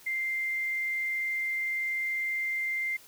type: tone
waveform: sine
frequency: 2093 Hz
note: C7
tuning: in tune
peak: -28 dBFS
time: 0.06-2.97 s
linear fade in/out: 10 ms
effects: white hiss -54 dBFS RMS until 3.07 s